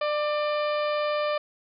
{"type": "harmonic tone with a mistuned harmonic", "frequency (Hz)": 597, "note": "D5", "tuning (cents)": 28, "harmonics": [1, 2, 3, 4, 5, 6, 7, 8], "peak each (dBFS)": [-25, -30, -38, -37, -41, -44, -46, -45], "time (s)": [0.01, 1.38], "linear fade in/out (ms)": 5, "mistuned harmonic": 2, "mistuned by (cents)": -19, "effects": []}